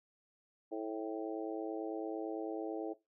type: harmonic tone with a mistuned harmonic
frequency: 109 Hz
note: A2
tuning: 16 cents flat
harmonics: 3 / 4 / 5 / 6 / 7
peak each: -40 / -42 / -44 / -46 / -47 dBFS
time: 0.71-2.94 s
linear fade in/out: 20 ms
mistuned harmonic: 7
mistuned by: +42 cents
effects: noise-tail reverb RT60 0.2 s tail -18 dB re dry